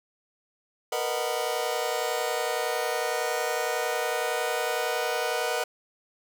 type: chord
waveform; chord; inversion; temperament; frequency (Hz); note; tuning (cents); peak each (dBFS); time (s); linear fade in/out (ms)
sawtooth; B major seventh; third; just; 463 / 493.9 / 617.4 / 740.8; A#4 / B4 / D#5 / F#5; -12 / 0 / -14 / +2; -28; 0.92-5.64; 5
effects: none